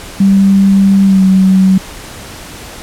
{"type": "tone with pitch glide", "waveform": "sine", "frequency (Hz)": [195.6, 189.37], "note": ["G3", "F#3"], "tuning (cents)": [-4, 40], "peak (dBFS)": -4, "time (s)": [0.2, 1.78], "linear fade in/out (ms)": 5, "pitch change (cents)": -56, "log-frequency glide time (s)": [1.04, 1.23], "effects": ["pink hiss -29 dBFS RMS until 2.82 s", "low-pass 12000 Hz 12 dB/octave"]}